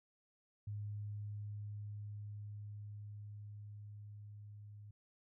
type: tone with level ramp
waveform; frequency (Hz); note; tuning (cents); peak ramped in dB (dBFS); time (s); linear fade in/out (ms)
sine; 103.83; G#2; 0; -40 to -51; 0.67-4.91; 5
effects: none